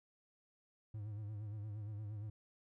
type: tone with vibrato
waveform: triangle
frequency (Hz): 105.3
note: G#2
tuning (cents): +24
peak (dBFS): -40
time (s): 0.94-2.3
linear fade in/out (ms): 5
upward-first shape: sine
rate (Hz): 8.6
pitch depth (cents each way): 69
effects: none